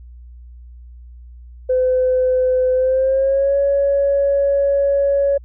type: tone with pitch glide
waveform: sine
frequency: 510 to 559.4 Hz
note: C5 to C#5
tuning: -44 to +16 cents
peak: -12 dBFS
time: 1.69-5.38 s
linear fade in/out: 10 ms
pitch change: +160 cents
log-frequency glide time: 2.73-3.57 s
effects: tanh soft clip ceiling -8 dBFS + added 60 Hz sine -36 dBFS peak until 5.44 s